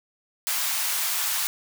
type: high-pass noise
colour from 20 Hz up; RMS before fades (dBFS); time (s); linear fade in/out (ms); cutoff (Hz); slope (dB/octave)
white; -26; 0.47-1.47; 0; 770; 24
effects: none